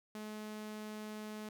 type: tone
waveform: sawtooth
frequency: 213.6 Hz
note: G#3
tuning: 49 cents sharp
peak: -39 dBFS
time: 0.15-1.49 s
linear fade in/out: 2 ms
effects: none